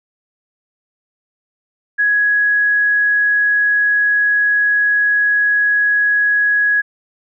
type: tone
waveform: sine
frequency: 1670 Hz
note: G#6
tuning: 9 cents sharp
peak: -11 dBFS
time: 1.98-6.82 s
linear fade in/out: 20 ms
effects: none